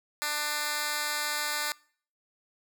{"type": "tone with high-pass filter", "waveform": "10% pulse", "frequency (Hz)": 297.7, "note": "D4", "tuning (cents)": 24, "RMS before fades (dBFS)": -31, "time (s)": [0.22, 1.72], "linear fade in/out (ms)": 0, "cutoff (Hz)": 1400, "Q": 0.5, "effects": ["noise-tail reverb RT60 0.5 s tail -24 dB re dry"]}